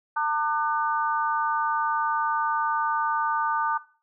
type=harmonic tone; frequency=300 Hz; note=D4; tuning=37 cents sharp; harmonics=3 / 4 / 5; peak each=-25 / -27 / -29 dBFS; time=0.16-3.78 s; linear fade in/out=10 ms; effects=noise-tail reverb RT60 0.4 s tail -18 dB re dry